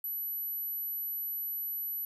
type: tone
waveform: sine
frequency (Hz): 11840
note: F#9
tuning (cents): 0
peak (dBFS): -33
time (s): 0.04-2.05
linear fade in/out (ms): 2
effects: none